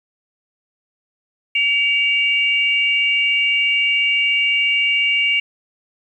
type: tone pair together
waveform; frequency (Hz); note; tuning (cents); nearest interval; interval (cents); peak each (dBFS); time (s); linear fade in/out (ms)
sine; 2277 / 2794; C#7 / F7; +46 / 0; major third; 354; -17; 1.55-5.4; 5
effects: 8-bit